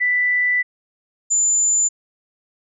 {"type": "tone pair in turn", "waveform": "sine", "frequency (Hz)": [1981, 7078], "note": ["B6", "A8"], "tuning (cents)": [5, 9], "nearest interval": "octave + minor seventh", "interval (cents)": 2204, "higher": "second", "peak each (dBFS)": [-15, -14], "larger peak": "second", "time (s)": [[0, 0.63], [1.3, 1.89]], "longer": "first", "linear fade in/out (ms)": 20, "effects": []}